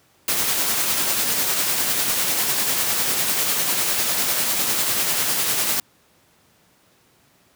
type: noise with tremolo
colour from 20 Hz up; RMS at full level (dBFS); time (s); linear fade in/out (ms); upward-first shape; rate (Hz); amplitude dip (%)
white; -20; 0.28-5.8; 2; sine; 10; 30
effects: pink hiss -58 dBFS RMS until 7.55 s + high-pass 100 Hz 12 dB/octave

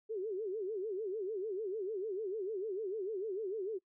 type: tone with vibrato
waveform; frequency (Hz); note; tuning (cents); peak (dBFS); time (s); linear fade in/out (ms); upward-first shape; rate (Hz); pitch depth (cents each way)
sine; 405.9; G#4; -40; -35; 0.09-3.79; 20; sine; 6.7; 190
effects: noise-tail reverb RT60 0.1 s tail -23 dB re dry

